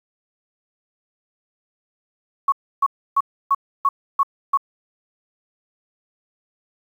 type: tone bursts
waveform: sine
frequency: 1108.7 Hz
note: C#6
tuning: in tune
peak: -13 dBFS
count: 7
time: 2.48-4.574 s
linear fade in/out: 5 ms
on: 42 ms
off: 300 ms
effects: 8-bit